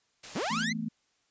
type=noise; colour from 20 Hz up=white; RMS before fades=-43 dBFS; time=0.23-0.65 s; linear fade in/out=10 ms
type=linear sweep; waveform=sawtooth; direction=up; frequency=122.5 to 2125 Hz; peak=-26 dBFS; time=0.35-0.73 s; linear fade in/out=10 ms
type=chord; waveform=sine; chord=E suspended fourth; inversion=none; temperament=equal; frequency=164.81 / 220 / 246.9 Hz; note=E3 / A3 / B3; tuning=0 / 0 / 0 cents; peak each=-38 / -33 / -39 dBFS; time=0.5-0.89 s; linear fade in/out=10 ms
effects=white hiss -72 dBFS RMS until 1.3 s + resampled to 16000 Hz